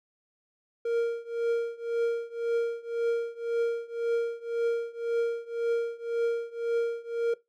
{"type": "tone with tremolo", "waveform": "triangle", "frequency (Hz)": 466.2, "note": "A#4", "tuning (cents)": 0, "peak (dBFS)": -20, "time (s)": [0.85, 7.34], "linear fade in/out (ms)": 5, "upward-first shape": "triangle", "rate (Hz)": 1.9, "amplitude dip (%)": 95, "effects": ["noise-tail reverb RT60 0.2 s tail -20 dB re dry"]}